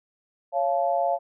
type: chord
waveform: sine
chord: Db augmented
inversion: none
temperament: just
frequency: 554.4 / 693 / 866.2 Hz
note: Db5 / F5 / A5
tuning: 0 / -14 / -27 cents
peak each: -26 / -23 / -29 dBFS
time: 0.52-1.19 s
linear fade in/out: 50 ms
effects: none